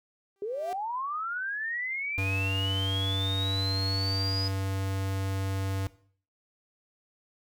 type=tone with exponential growth; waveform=sawtooth; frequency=392 Hz; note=G4; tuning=in tune; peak=-33 dBFS; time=0.36-0.73 s; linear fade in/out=0 ms; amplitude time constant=80 ms
type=linear sweep; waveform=sine; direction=up; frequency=392 to 4996 Hz; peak=-30 dBFS; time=0.42-4.48 s; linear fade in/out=2 ms
type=tone; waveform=square; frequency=96.6 Hz; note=G2; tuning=25 cents flat; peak=-29 dBFS; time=2.18-5.87 s; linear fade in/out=0 ms
effects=noise-tail reverb RT60 0.5 s tail -18 dB re dry